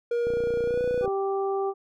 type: tone with pitch glide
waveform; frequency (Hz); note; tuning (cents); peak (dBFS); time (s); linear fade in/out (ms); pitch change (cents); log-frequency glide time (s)
triangle; 474.4 to 492.8; A#4 to B4; +30 to -4; -21; 0.11-1.06; 5; +66; 0.65-0.82
type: click train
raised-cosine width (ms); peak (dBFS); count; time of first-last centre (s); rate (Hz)
2; -22; 25; 0.27-1.078; 29.7
type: harmonic tone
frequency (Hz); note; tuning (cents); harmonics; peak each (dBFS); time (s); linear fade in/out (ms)
391.2; G4; -4; 1 / 2 / 3; -25 / -31 / -36; 1.01-1.74; 50
effects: none